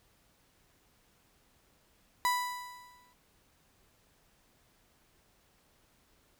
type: tone with exponential decay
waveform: 35% pulse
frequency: 987.8 Hz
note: B5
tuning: in tune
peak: -23 dBFS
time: 2.25-3.13 s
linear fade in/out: 0 ms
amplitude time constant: 190 ms
effects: pink hiss -68 dBFS RMS until 6.39 s